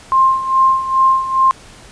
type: tone with tremolo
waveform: sine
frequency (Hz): 1057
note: C6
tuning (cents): +17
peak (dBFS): -7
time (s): 0.12-1.51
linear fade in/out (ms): 0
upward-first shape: sine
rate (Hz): 2.4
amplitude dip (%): 75
effects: pink hiss -40 dBFS RMS until 1.91 s + resampled to 22050 Hz